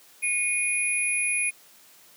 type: tone cluster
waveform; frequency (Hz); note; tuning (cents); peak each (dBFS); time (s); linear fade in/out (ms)
sine; 2178 / 2460 / 10750; C#7 / D#7 / E9; -31 / -20 / +33; -33 / -25 / -27; 0.22-1.51; 20
effects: white hiss -54 dBFS RMS until 2.16 s + high-pass 150 Hz 12 dB/octave